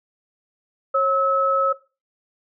sine tone pair together, 544 / 1294.7 Hz, C#5 / E6, -33 / -32 cents, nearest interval octave + minor third, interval 1501 cents, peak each -19 / -18 dBFS, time 0.94-1.73 s, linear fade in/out 10 ms, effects noise-tail reverb RT60 0.3 s tail -18 dB re dry

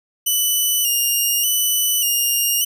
5% pulse tone with vibrato, 2905 Hz, F#7, 32 cents flat, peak -8 dBFS, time 0.26-2.65 s, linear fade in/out 10 ms, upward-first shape square, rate 0.85 Hz, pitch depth 46 cents each way, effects none

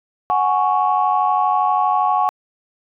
sine chord, F# suspended second, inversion none, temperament just, 740 / 832.5 / 1110 Hz, F#5 / G#5 / C#6, 0 / +4 / +2 cents, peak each -18 dBFS, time 0.3-2.29 s, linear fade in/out 0 ms, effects tanh soft clip ceiling -5 dBFS

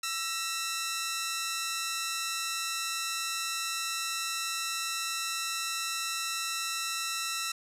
10% pulse tone pair together, 1332.1 / 1900 Hz, E6 / A#6, +18 / +33 cents, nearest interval tritone, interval 615 cents, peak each -24 / -29 dBFS, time 0.03-7.52 s, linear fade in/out 5 ms, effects resampled to 32000 Hz + 10-bit

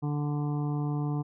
harmonic tone, 146.83 Hz, D3, in tune, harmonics 1 / 2 / 3 / 5 / 6 / 7 / 8, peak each -28 / -34 / -42 / -43 / -47 / -46 / -52 dBFS, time 0.02-1.23 s, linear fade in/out 20 ms, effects none

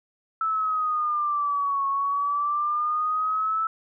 sine exponential two-way sweep, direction down then up, 1318.5 to 1100 to 1318.5 Hz, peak -22 dBFS, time 0.41-3.67 s, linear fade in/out 2 ms, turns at 1.87 s, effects none

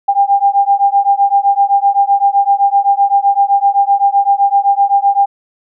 sine beating tone pair, 795 / 802.8 Hz, G5 / G5, +24 / +41 cents, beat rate 7.8 Hz, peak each -11 dBFS, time 0.08-5.26 s, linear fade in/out 10 ms, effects none

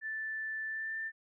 sine tone with pitch glide, 1760 to 1783.5 Hz, A6 to A6, 0 to +23 cents, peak -35 dBFS, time 0.01-1.12 s, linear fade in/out 50 ms, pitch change +23 cents, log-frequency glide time 0.67-0.98 s, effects none

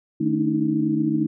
sine tone cluster, 152.8 / 221 / 287 / 301.6 / 315.4 Hz, D#3 / A3 / D4 / D4 / D#4, -31 / +8 / -40 / +46 / +24 cents, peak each -27 / -25 / -26 / -31 / -22 dBFS, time 0.2-1.27 s, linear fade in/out 10 ms, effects none

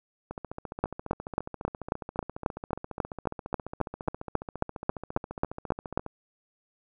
two click trains, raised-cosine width 1 ms, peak -10 / -22 dBFS, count 20 / 85, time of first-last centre 0.84-5.975 / 0.31-6.063 s, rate 3.7 / 14.6 Hz, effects none

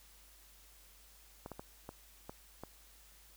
clicks, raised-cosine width 1 ms, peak -30 dBFS, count 6, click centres 1.461 / 1.517 / 1.595 / 1.891 / 2.295 / 2.636 s, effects added 50 Hz sine -63 dBFS peak until 3.36 s + white hiss -62 dBFS RMS until 3.36 s

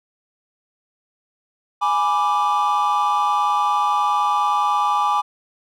triangle chord, G# diminished, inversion none, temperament equal, 830.6 / 987.8 / 1174.7 Hz, G#5 / B5 / D6, 0 / 0 / 0 cents, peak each -18 / -20 / -17 dBFS, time 1.81-5.22 s, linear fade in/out 20 ms, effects tanh soft clip ceiling -8 dBFS

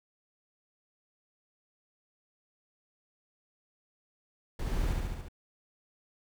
brown noise with echo, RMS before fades -33 dBFS, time 4.59-4.93 s, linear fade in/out 5 ms, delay 71 ms, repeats 5, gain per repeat -2 dB, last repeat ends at 5.285 s, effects none

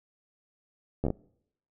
slowing click train, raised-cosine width 2 ms, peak -15 dBFS, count 5, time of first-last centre 1.04-1.103 s, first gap 12 ms, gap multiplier 1.19, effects noise-tail reverb RT60 0.7 s tail -24 dB re dry

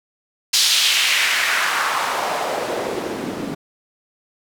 white noise with band-pass filter sweep, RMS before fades -20 dBFS, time 0.53-3.55 s, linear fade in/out 10 ms, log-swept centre 4500 to 220 Hz, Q 1.9, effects none

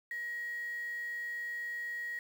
sine tone with quantisation, 1896 Hz, A#6, 29 cents sharp, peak -36 dBFS, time 0.11-2.19 s, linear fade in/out 2 ms, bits 9, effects none

